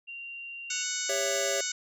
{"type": "tone", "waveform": "sine", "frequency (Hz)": 2767, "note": "F7", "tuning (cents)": -17, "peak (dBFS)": -38, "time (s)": [0.07, 0.84], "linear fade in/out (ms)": 20}
{"type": "harmonic tone", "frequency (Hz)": 740, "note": "F#5", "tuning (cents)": 0, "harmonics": [2, 3, 4, 5, 6, 7, 8, 9, 10], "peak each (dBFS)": [-40, -40, -41, -40, -42, -41, -37, -37, -36], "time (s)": [0.7, 1.72], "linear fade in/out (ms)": 5}
{"type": "chord", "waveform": "square", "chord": "C# diminished", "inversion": "second", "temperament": "just", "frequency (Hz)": [399.1, 554.4, 665.2], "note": ["G4", "C#5", "E5"], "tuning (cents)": [31, 0, 16], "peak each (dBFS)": [-36, -32, -36], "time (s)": [1.09, 1.61], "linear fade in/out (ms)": 5}
{"effects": []}